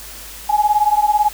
sine beating tone pair, 830.6 / 848.6 Hz, G#5 / G#5, 0 / +37 cents, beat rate 18 Hz, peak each -15 dBFS, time 0.49-1.29 s, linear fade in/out 10 ms, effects added 50 Hz sine -40 dBFS peak until 1.33 s + white hiss -35 dBFS RMS until 1.33 s

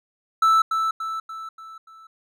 triangle tone with echo, 1318.5 Hz, E6, in tune, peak -12 dBFS, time 0.42-0.62 s, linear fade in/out 5 ms, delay 290 ms, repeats 5, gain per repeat -6 dB, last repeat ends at 2.07 s, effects none

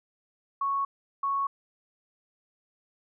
sine tone pair in turn, 1107 / 1107 Hz, C#6 / C#6, -3 / -3 cents, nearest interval unison, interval 0 cents, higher neither, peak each -25 dBFS, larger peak neither, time 0.61-0.85 / 1.23-1.47 s, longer neither, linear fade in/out 5 ms, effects none

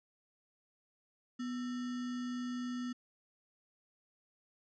sine tone with sample-and-hold, 246.9 Hz, B3, in tune, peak -36 dBFS, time 1.39-2.93 s, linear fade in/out 10 ms, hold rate 1575 Hz, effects resampled to 16000 Hz

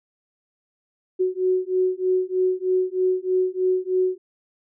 sine beating tone pair, 368.6 / 371.8 Hz, F#4 / F#4, -7 / +8 cents, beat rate 3.2 Hz, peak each -22 dBFS, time 1.19-4.18 s, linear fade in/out 20 ms, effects none

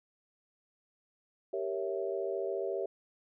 sine chord, G diminished seventh, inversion none, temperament equal, 392 / 466.2 / 554.4 / 659.3 Hz, G4 / Bb4 / Db5 / Fb5, 0 / 0 / 0 / 0 cents, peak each -35 / -39 / -38 / -39 dBFS, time 1.53-2.86 s, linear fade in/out 5 ms, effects none

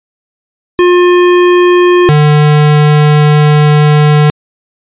square tone pair in turn, 355.9 / 149.64 Hz, F4 / D3, +33 / +33 cents, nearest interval octave + minor third, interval 1500 cents, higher first, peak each -4 dBFS, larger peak neither, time 0.79-2.09 / 2.09-4.3 s, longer second, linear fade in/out 0 ms, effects resampled to 8000 Hz

